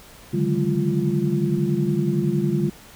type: tone cluster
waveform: sine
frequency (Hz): 142.2 / 153 / 189 / 208.9 / 347.2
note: C#3 / D#3 / F#3 / G#3 / F4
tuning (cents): +45 / -29 / +37 / +10 / -10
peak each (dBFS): -25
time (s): 0.33-2.7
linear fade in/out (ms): 10
effects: pink hiss -46 dBFS RMS until 2.95 s